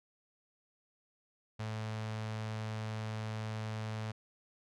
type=tone with notch filter; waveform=sawtooth; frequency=109.5 Hz; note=A2; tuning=8 cents flat; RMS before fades=-39 dBFS; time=1.59-4.12 s; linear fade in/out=10 ms; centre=310 Hz; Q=1.4; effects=low-pass 6000 Hz 12 dB/octave